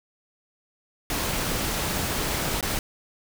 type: noise with dropouts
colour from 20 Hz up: pink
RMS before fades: -27 dBFS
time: 1.1-2.79 s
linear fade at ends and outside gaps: 1 ms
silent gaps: 2.609-2.627 s
effects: none